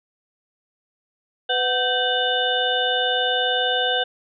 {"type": "tone cluster", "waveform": "sine", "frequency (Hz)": [501, 740, 1551, 2947, 3580], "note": ["B4", "F#5", "G6", "F#7", "A7"], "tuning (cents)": [25, 0, -19, -8, 29], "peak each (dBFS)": -25, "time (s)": [1.49, 4.04], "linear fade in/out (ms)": 10, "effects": []}